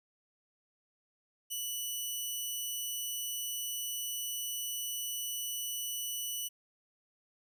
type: tone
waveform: 10% pulse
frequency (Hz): 2960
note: F#7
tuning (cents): 0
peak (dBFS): -27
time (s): 1.5-6.49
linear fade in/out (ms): 20
effects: none